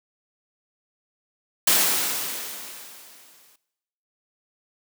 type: noise with exponential decay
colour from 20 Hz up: white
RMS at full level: -17 dBFS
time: 1.67-3.56 s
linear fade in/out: 5 ms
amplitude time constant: 410 ms
effects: noise-tail reverb RT60 0.9 s tail -19 dB re dry + high-pass 200 Hz 12 dB/octave